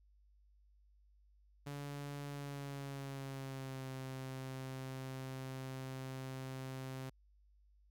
sawtooth tone with pitch glide, 142.8 to 131.71 Hz, D3 to C3, -48 to +12 cents, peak -39 dBFS, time 1.66-7.1 s, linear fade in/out 10 ms, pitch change -140 cents, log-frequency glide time 2.3-3.89 s, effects added 50 Hz sine -65 dBFS peak until 7.9 s

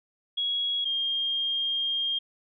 sine tone pair in turn, 3322 / 3218 Hz, G#7 / G7, 0 / +45 cents, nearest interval minor second, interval 55 cents, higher first, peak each -25 dBFS, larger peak neither, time 0.37-0.85 / 0.85-2.19 s, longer second, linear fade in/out 10 ms, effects none

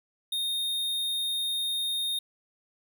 square tone, 3690 Hz, A#7, 18 cents flat, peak -28 dBFS, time 0.32-2.19 s, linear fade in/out 5 ms, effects none

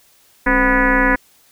sine tone with frequency modulation, 991 Hz, B5, 6 cents sharp, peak -11 dBFS, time 0.46-1.16 s, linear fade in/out 10 ms, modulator 240 Hz, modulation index 4.2, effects white hiss -53 dBFS RMS until 1.51 s

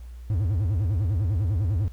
triangle tone with vibrato, 94.5 Hz, F#2, 37 cents sharp, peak -19 dBFS, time 0.3-1.88 s, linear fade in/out 0 ms, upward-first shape sine, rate 10 Hz, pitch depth 290 cents each way, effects added 60 Hz sine -37 dBFS peak until 1.92 s + pink hiss -60 dBFS RMS until 1.92 s

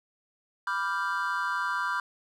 triangle chord, G dominant seventh, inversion first, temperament equal, 987.8 / 1174.7 / 1396.9 / 1568 Hz, B5 / D6 / F6 / G6, 0 / 0 / 0 / 0 cents, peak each -31 dBFS, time 0.67-2 s, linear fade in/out 2 ms, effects none

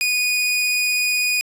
sawtooth tone, 2471 Hz, D#7, 13 cents flat, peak -14 dBFS, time 0.01-1.41 s, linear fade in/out 0 ms, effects resampled to 32000 Hz

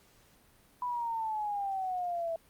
sine exponential sweep, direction down, 995 to 654 Hz, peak -31 dBFS, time 0.82-2.36 s, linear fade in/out 2 ms, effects pink hiss -63 dBFS RMS until 2.49 s + Opus 48 kbps

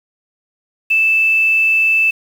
sine tone with quantisation, 2637 Hz, E7, in tune, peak -10 dBFS, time 0.9-2.11 s, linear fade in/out 10 ms, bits 6, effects none

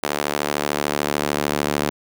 sawtooth tone with high-pass filter sweep, 73.42 Hz, D2, in tune, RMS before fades -23 dBFS, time 0.03-1.9 s, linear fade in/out 5 ms, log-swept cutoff 450 to 260 Hz, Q 0.75, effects none

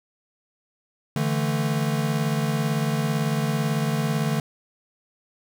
square chord, D suspended second, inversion none, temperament equal, 146.83 / 164.81 / 220 Hz, D3 / E3 / A3, 0 / 0 / 0 cents, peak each -25 / -29 / -28 dBFS, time 1.16-4.4 s, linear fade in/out 2 ms, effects none

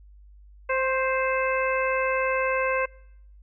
harmonic tone with a mistuned harmonic, 523.3 Hz, C5, in tune, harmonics 1 / 2 / 3 / 4 / 5, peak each -25 / -28 / -30 / -31 / -32 dBFS, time 0.69-2.86 s, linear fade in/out 10 ms, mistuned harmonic 2, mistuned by +17 cents, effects noise-tail reverb RT60 0.8 s tail -26 dB re dry + added 50 Hz sine -47 dBFS peak until 3.42 s

